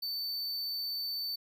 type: tone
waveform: square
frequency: 4538 Hz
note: C#8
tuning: 40 cents sharp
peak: -34 dBFS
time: 0.02-1.36 s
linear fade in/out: 10 ms
effects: none